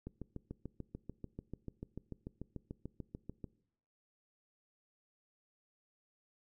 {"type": "click train", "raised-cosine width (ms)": 3, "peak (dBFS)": -30, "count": 24, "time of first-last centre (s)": [0.07, 3.442], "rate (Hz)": 6.82, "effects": ["noise-tail reverb RT60 0.7 s tail -21 dB re dry"]}